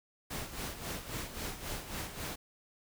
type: noise with tremolo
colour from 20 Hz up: pink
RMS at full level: -38 dBFS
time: 0.3-2.36 s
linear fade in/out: 10 ms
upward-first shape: sine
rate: 3.7 Hz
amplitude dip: 65%
effects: none